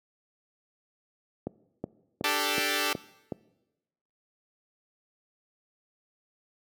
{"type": "click train", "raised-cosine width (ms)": 2, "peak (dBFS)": -17, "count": 6, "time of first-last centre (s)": [1.47, 3.322], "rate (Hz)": 2.7}
{"type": "chord", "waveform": "5% pulse", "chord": "D suspended fourth", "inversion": "none", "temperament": "equal", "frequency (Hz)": [293.7, 392, 440], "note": ["D4", "G4", "A4"], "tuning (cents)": [0, 0, 0], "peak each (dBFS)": -19, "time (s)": [2.24, 2.93], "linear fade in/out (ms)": 2}
{"effects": ["noise-tail reverb RT60 1.0 s tail -20 dB re dry", "high-pass 150 Hz 12 dB/octave"]}